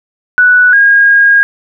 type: tone pair in turn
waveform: sine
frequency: 1480 / 1629.8 Hz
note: F#6 / G#6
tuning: 0 / -33 cents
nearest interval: major second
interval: 167 cents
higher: second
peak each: -3 dBFS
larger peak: neither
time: 0.38-0.73 / 0.73-1.43 s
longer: second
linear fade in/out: 0 ms
effects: none